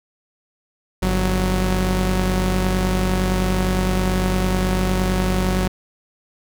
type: tone pair together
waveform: sawtooth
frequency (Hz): 48.91 / 185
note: G1 / F#3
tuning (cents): -3 / 0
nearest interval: octave + major seventh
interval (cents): 2303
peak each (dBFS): -16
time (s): 1.02-5.68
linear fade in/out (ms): 10
effects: none